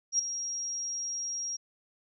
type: tone with ADSR envelope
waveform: sine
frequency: 5630 Hz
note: F8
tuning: 13 cents sharp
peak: -21 dBFS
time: 0.12-1.57 s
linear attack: 71 ms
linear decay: 6 ms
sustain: -11 dB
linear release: 15 ms
effects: none